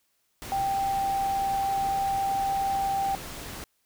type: tone in noise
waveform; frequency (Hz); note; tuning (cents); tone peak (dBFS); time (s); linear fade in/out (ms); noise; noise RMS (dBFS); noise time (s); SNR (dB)
sine; 785; G5; +2; -24; 0.52-3.15; 0; pink; -39; 0.42-3.64; +12
effects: white hiss -72 dBFS RMS until 3.85 s